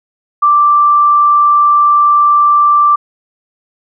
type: tone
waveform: sine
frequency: 1174.7 Hz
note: D6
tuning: in tune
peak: -5 dBFS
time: 0.42-2.96 s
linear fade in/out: 10 ms
effects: none